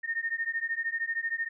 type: beating tone pair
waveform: sine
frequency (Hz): 1827 / 1840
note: A#6 / A#6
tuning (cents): -35 / -23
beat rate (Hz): 13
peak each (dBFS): -32 / -32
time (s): 0.03-1.49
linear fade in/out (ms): 20
effects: none